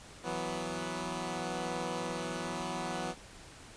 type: chord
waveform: 10% pulse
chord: E suspended second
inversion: none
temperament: equal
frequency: 164.81 / 185 / 246.9 Hz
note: E3 / F#3 / B3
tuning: 0 / 0 / 0 cents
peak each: -31 dBFS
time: 0.23-3.15 s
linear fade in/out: 50 ms
effects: pink hiss -52 dBFS RMS until 3.76 s + resampled to 22050 Hz